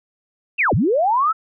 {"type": "linear two-way sweep", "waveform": "sine", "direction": "down then up", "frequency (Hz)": [2800, 77.6, 1347], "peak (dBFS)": -14, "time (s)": [0.58, 1.33], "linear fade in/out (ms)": 20, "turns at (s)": 0.74, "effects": []}